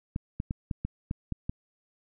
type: clicks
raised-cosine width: 5 ms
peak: -18 dBFS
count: 8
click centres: 0.161 / 0.401 / 0.509 / 0.712 / 0.85 / 1.111 / 1.323 / 1.495 s
effects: none